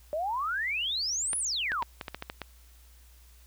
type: exponential two-way sweep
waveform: sine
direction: up then down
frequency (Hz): 584 to 10470 to 901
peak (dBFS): -28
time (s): 0.13-1.83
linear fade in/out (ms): 0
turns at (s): 1.38
type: clicks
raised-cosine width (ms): 0.3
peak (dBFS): -19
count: 9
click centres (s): 1.332 / 1.719 / 1.824 / 2.012 / 2.082 / 2.146 / 2.224 / 2.299 / 2.417
effects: added 60 Hz sine -53 dBFS peak until 3.46 s + white hiss -61 dBFS RMS until 3.46 s